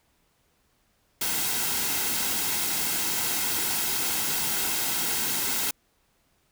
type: noise with comb filter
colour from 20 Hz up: white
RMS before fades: -27 dBFS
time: 1.21-5.71 s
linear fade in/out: 5 ms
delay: 1.7 ms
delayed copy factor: -0.5
effects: pink hiss -68 dBFS RMS until 6.51 s

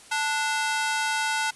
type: ring-modulated tone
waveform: sawtooth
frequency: 1174 Hz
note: D6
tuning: 1 cent flat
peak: -17 dBFS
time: 0.11-1.51 s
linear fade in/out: 10 ms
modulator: 295 Hz
effects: white hiss -49 dBFS RMS until 1.55 s + resampled to 24000 Hz

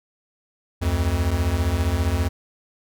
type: beating tone pair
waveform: square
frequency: 73 / 88 Hz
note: D2 / F2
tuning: -10 / +14 cents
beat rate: 15 Hz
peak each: -24 / -22 dBFS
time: 0.81-2.29 s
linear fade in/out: 20 ms
effects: none

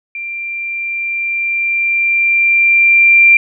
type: tone with level ramp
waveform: sine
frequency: 2370 Hz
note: D7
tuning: 15 cents sharp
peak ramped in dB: -21 to -3 dBFS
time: 0.15-3.37 s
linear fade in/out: 2 ms
effects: none

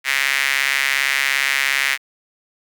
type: tone with high-pass filter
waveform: sawtooth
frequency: 137.3 Hz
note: C#3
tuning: 16 cents flat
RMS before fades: -19 dBFS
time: 0.04-1.98 s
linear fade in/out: 50 ms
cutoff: 2000 Hz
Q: 3.6
effects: none

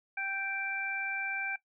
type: harmonic tone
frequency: 783 Hz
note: G5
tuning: 2 cents flat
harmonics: 1 / 2 / 3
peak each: -41 / -36 / -36 dBFS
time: 0.17-1.56 s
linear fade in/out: 5 ms
effects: noise-tail reverb RT60 0.1 s tail -17 dB re dry

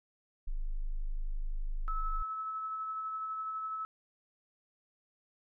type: tone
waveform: sine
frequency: 25.89 Hz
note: G#0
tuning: 4 cents flat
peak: -31 dBFS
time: 0.47-2.23 s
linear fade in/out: 10 ms
type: tone with tremolo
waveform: sine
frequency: 1300 Hz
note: E6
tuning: 24 cents flat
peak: -34 dBFS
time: 1.88-3.85 s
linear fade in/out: 0 ms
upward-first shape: sine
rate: 12 Hz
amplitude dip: 25%
effects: none

